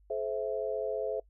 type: chord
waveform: sine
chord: A minor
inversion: none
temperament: equal with one note detuned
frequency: 429 / 523.3 / 659.3 Hz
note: A4 / C5 / E5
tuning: -44 / 0 / 0 cents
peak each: -34 / -35 / -35 dBFS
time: 0.1-1.2 s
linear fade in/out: 5 ms
effects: noise-tail reverb RT60 0.1 s tail -25 dB re dry + added 50 Hz sine -59 dBFS peak until 1.29 s